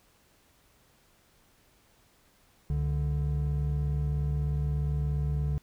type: tone pair together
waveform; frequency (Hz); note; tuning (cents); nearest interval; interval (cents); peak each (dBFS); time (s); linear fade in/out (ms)
triangle; 68.76 / 145.7; C#2 / D3; -13 / -13; octave + minor second; 1300; -27; 2.7-5.58; 0
effects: pink hiss -64 dBFS RMS until 5.62 s

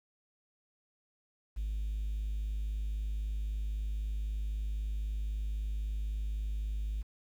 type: tone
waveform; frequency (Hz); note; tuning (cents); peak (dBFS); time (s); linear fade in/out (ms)
triangle; 51.91; G#1; 0; -29; 1.56-7.03; 20
effects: tanh soft clip ceiling -28 dBFS + 10-bit

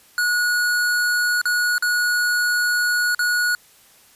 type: tone with dropouts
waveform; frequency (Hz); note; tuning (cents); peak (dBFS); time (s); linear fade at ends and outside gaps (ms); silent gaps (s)
square; 1456; F#6; -28; -18; 0.18-3.55; 1; 1.415-1.455 / 1.781-1.824 / 3.148-3.192
effects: white hiss -52 dBFS RMS until 4.15 s + resampled to 32000 Hz

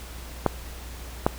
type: clicks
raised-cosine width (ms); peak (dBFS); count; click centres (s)
1; -4; 2; 0.463 / 1.265
effects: added 60 Hz sine -38 dBFS peak until 1.38 s + pink hiss -43 dBFS RMS until 1.38 s

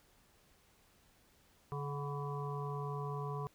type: harmonic tone with a mistuned harmonic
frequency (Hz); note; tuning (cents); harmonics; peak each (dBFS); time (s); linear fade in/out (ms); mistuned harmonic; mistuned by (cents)
142.6; C#3; +49; 1 / 3 / 5 / 7 / 8; -39 / -44 / -50 / -45 / -48; 1.72-3.47; 0; 5; +48
effects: pink hiss -68 dBFS RMS until 3.54 s

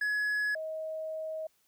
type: tone pair in turn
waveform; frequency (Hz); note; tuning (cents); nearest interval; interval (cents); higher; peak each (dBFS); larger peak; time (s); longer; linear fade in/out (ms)
triangle / sine; 1689 / 632.7; G#6 / D#5; +29 / +29; octave + perfect fourth; 1700; first; -26 / -34; first; 0.01-0.55 / 0.55-1.47; second; 5
effects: white hiss -71 dBFS RMS until 1.67 s

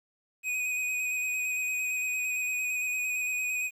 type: tone with vibrato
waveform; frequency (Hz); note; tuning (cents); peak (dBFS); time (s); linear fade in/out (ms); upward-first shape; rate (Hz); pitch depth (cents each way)
square; 2499; D#7; +7; -29; 0.43-3.71; 50; square; 8.8; 17
effects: low-pass 12000 Hz 12 dB/octave + 10-bit

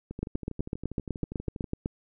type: two click trains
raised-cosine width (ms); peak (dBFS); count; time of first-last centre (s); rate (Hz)
3; -16 / -24; 14 / 20; 0.23-1.859 / 0.11-1.642; 7.98 / 12.4
effects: none

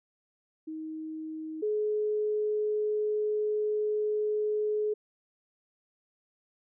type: tone pair in turn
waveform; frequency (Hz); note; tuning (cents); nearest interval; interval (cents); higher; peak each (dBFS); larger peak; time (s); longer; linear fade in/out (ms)
sine; 314.9 / 423.8; D#4 / G#4; +21 / +35; perfect fourth; 514; second; -35 / -26; second; 0.67-1.62 / 1.62-4.94; second; 10
effects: none

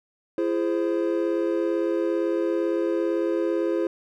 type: chord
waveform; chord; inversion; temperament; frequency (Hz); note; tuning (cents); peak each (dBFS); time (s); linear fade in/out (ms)
triangle; E augmented; none; equal with one note detuned; 337.5 / 415.3 / 523.3; E4 / G#4 / B#4; +41 / 0 / 0; -22 / -26 / -26; 0.38-3.87; 2
effects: none

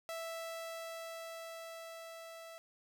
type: tone with level ramp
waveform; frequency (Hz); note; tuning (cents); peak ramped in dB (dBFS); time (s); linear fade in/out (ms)
sawtooth; 659.3; E5; 0; -36 to -45; 0.09-2.58; 0
effects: none

